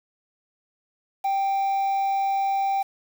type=tone with quantisation; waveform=triangle; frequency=784 Hz; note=G5; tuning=in tune; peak=-19 dBFS; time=1.24-2.83 s; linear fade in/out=10 ms; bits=7; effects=none